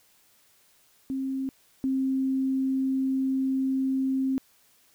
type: tone pair in turn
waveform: sine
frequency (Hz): 266.8 / 265.3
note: C4 / C4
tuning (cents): +34 / +24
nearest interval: unison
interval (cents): 10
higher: first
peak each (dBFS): -27 / -23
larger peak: second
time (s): 1.1-1.49 / 1.84-4.38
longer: second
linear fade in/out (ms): 0
effects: white hiss -62 dBFS RMS until 4.94 s